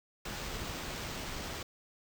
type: noise with sample-and-hold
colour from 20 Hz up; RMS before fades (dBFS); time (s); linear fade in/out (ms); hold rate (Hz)
pink; -40; 0.25-1.63; 5; 11025
effects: none